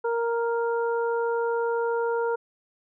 harmonic tone, 466.2 Hz, A#4, in tune, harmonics 1 / 2 / 3, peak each -24 / -30 / -34 dBFS, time 0.04-2.36 s, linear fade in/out 10 ms, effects none

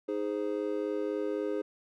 triangle chord, Ab major, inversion second, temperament just, 311.5 / 415.3 / 519.1 Hz, Eb4 / Ab4 / C5, +2 / 0 / -14 cents, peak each -33 / -31 / -34 dBFS, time 0.08-1.62 s, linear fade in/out 10 ms, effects none

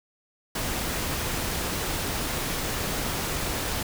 pink noise, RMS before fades -29 dBFS, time 0.55-3.83 s, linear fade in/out 5 ms, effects none

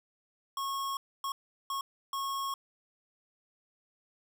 square tone bursts at uneven times, 1094 Hz, C#6, 23 cents flat, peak -33 dBFS, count 4, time 0.57-0.97 / 1.24-1.32 / 1.7-1.81 / 2.13-2.54 s, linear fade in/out 2 ms, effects none

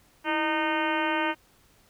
harmonic tone with a mistuned harmonic, 307.4 Hz, D#4, 21 cents flat, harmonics 1 / 2 / 3 / 4 / 5 / 6 / 7 / 8 / 9 / 10, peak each -30 / -33 / -29 / -35 / -32 / -36 / -36 / -37 / -38 / -39 dBFS, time 0.24-1.35 s, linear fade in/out 50 ms, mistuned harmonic 1, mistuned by +94 cents, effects pink hiss -61 dBFS RMS until 1.89 s

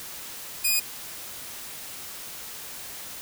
5% pulse tone, 2474 Hz, D#7, 10 cents flat, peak -11 dBFS, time 0.64-0.8 s, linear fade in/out 10 ms, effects white hiss -39 dBFS RMS until 3.21 s

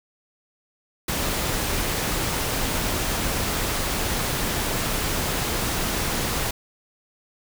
pink noise, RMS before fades -25 dBFS, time 1.08-6.51 s, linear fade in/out 5 ms, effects none

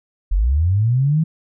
sine linear sweep, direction up, 40.03 to 163.9 Hz, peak -13 dBFS, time 0.31-1.24 s, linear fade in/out 10 ms, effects none

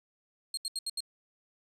30% pulse tone bursts, 4238 Hz, C8, 21 cents sharp, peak -29 dBFS, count 5, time 0.54-1.005 s, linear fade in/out 2 ms, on 33 ms, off 75 ms, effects resampled to 32000 Hz

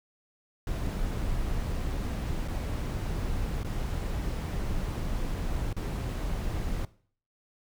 brown noise with dropouts, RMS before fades -31 dBFS, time 0.67-6.85 s, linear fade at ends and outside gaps 2 ms, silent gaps 2.478-2.482 / 3.633-3.646 / 5.729-5.765 s, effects noise-tail reverb RT60 0.5 s tail -19 dB re dry

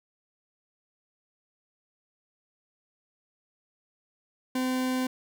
40% pulse tone, 256.5 Hz, C4, 34 cents flat, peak -25 dBFS, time 4.55-5.07 s, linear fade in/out 5 ms, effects none

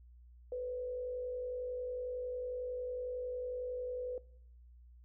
sine tone with frequency modulation, 499.1 Hz, B4, 18 cents sharp, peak -36 dBFS, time 0.52-4.18 s, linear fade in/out 2 ms, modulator 51 Hz, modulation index 0.34, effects noise-tail reverb RT60 0.7 s tail -21 dB re dry + added 60 Hz sine -55 dBFS peak until 5.04 s

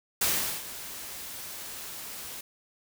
white noise with ADSR envelope, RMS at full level -25 dBFS, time 0.21-2.41 s, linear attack 6 ms, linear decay 400 ms, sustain -15 dB, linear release 6 ms, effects none

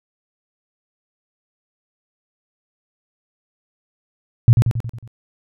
sine tone with echo, 116.54 Hz, A#2, in tune, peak -4 dBFS, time 4.48-4.53 s, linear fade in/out 0 ms, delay 91 ms, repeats 6, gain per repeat -5 dB, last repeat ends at 5.076 s, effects none

